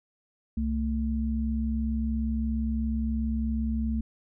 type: tone pair together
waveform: sine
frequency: 66.02 / 223.1 Hz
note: C2 / A3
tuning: +16 / +24 cents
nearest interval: octave + major sixth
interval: 2108 cents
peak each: -28 dBFS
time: 0.57-4.01 s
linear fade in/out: 5 ms
effects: none